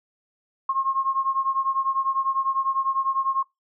sine beating tone pair, 1073 / 1083 Hz, C6 / C#6, +43 / -41 cents, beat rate 10 Hz, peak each -23 / -26 dBFS, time 0.69-3.43 s, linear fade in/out 5 ms, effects noise-tail reverb RT60 0.2 s tail -22 dB re dry

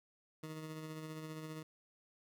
20% pulse tone with tremolo, 156.9 Hz, D#3, 15 cents sharp, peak -38 dBFS, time 0.43-1.63 s, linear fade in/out 5 ms, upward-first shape sine, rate 15 Hz, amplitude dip 35%, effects none

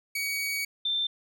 sawtooth / sine tone pair in turn, 2255 / 3567 Hz, C#7 / A7, +29 / +23 cents, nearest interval minor sixth, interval 794 cents, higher second, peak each -25 dBFS, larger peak neither, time 0.15-0.65 / 0.85-1.07 s, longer first, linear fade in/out 5 ms, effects none

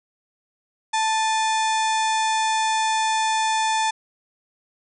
harmonic tone with a mistuned harmonic, 880 Hz, A5, in tune, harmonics 1 / 2 / 3 / 4 / 5 / 6 / 7 / 8 / 9 / 10, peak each -20 / -29 / -32 / -30 / -38 / -36 / -35 / -36 / -39 / -38 dBFS, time 0.93-3.91 s, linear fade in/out 10 ms, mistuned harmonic 3, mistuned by -120 cents, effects none

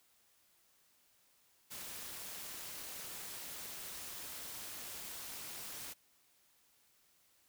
white noise with amplitude modulation, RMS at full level -44 dBFS, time 1.7-5.94 s, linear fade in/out 20 ms, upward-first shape sine, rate 238 Hz, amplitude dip 55%, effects white hiss -71 dBFS RMS until 7.48 s

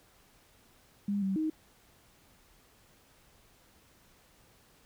sine tone with pitch steps, 202.2 / 192.6 / 313.5 Hz, G#3 / G3 / D#4, -46 / -30 / +13 cents, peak -28 dBFS, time 1.08-1.5 s, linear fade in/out 5 ms, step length 140 ms, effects pink hiss -63 dBFS RMS until 4.85 s

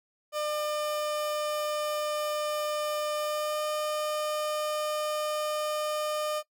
30% pulse tone with pitch glide, 601 to 606.6 Hz, D5 to D#5, +40 to -44 cents, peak -26 dBFS, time 0.32-6.43 s, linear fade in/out 50 ms, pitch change +16 cents, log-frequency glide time 3.18-3.64 s, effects noise-tail reverb RT60 0.1 s tail -18 dB re dry

